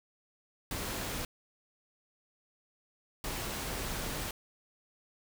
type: noise bursts at uneven times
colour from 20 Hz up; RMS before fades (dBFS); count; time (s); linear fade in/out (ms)
pink; -37; 2; 0.71-1.25 / 3.24-4.31; 2
effects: none